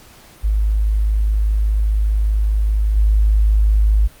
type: tone with level steps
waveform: sine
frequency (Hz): 52.5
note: G#1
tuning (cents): +19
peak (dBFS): -13 / -10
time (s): 0.43-4.08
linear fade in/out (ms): 20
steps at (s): 2.96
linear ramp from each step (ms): 10
effects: pink hiss -45 dBFS RMS until 4.2 s + Opus 48 kbps